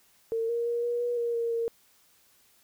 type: tone with pitch steps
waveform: sine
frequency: 454 / 469.5 / 472.9 / 478.1 / 482.1 / 471.2 / 465.4 / 462.3 Hz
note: A#4 / A#4 / A#4 / A#4 / B4 / A#4 / A#4 / A#4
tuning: -46 / +12 / +25 / +44 / -42 / +19 / -3 / -14 cents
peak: -26 dBFS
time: 0.32-1.68 s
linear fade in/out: 0 ms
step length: 170 ms
effects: white hiss -63 dBFS RMS until 2.63 s